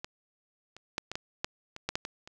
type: clicks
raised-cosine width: 0.2 ms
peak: -20 / -30 / -13 / -19 / -16 / -12 / -24 / -13 / -12 / -19 / -29 dBFS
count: 11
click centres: 0.045 / 0.766 / 0.981 / 1.116 / 1.155 / 1.445 / 1.764 / 1.89 / 1.955 / 2.051 / 2.275 s
effects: none